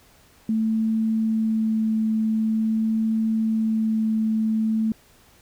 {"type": "tone with vibrato", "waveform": "sine", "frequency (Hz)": 220.6, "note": "A3", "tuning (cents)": 5, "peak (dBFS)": -19, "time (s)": [0.49, 4.92], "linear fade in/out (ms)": 2, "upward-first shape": "sine", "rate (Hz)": 0.46, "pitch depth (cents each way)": 8, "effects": ["pink hiss -55 dBFS RMS until 5.41 s"]}